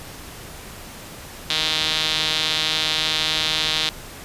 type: tone with band-pass filter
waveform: sawtooth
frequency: 156.4 Hz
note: D#3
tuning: 9 cents sharp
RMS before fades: -22 dBFS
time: 1.5-3.89 s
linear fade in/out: 0 ms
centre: 3700 Hz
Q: 3.4
effects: pink hiss -38 dBFS RMS until 4.24 s + resampled to 32000 Hz